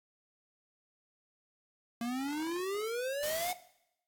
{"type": "exponential sweep", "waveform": "square", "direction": "up", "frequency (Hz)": [230.2, 740], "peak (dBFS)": -34, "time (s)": [2.01, 3.53], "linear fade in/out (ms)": 2}
{"type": "noise", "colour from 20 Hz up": "white", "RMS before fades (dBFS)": -40, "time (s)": [3.23, 3.52], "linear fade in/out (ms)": 0}
{"effects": ["noise-tail reverb RT60 0.8 s tail -17 dB re dry", "AAC 64 kbps"]}